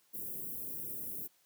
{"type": "band-stop noise", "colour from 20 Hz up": "white", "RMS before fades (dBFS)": -41, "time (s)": [0.13, 1.28], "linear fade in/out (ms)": 20, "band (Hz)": [420, 12000], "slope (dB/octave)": 24, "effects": ["white hiss -70 dBFS RMS until 1.45 s", "high-pass 100 Hz 12 dB/octave"]}